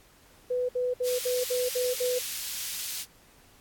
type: tone bursts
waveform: sine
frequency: 497.8 Hz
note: B4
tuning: 14 cents sharp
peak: -25 dBFS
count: 7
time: 0.5-2.19 s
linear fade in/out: 10 ms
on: 190 ms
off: 60 ms
type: high-pass noise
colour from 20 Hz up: pink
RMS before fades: -35 dBFS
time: 1.03-3.06 s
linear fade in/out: 50 ms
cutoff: 3500 Hz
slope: 12 dB/octave
effects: pink hiss -58 dBFS RMS until 3.6 s + AAC 64 kbps

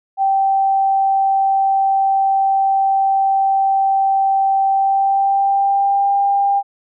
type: tone with pitch glide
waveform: sine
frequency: 779 to 798.1 Hz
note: G5 to G5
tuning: -11 to +31 cents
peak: -12 dBFS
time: 0.17-6.63 s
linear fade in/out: 50 ms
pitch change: +42 cents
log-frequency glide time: 4.69-6.16 s
effects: none

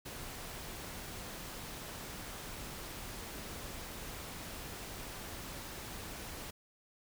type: noise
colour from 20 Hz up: pink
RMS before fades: -45 dBFS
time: 0.05-6.51 s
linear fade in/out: 10 ms
effects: none

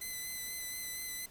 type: tone with vibrato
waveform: 5% pulse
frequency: 2021 Hz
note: B6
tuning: 39 cents sharp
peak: -29 dBFS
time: 0.01-1.26 s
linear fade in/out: 5 ms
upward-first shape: sine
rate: 4.2 Hz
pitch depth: 19 cents each way
effects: pink hiss -58 dBFS RMS until 1.3 s

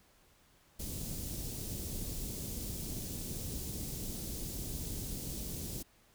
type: band-stop noise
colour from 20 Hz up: pink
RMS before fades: -40 dBFS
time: 0.79-5.83 s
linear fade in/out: 10 ms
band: 320 to 5900 Hz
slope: 12 dB/octave
effects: pink hiss -66 dBFS RMS until 6.14 s

